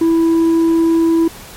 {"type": "tone with tanh clipping", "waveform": "sine", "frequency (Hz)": 329.6, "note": "E4", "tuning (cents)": 0, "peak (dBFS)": -10, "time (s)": [0.01, 1.28], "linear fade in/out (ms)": 5, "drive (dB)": 3, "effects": ["pink hiss -35 dBFS RMS until 1.56 s", "MP3 64 kbps"]}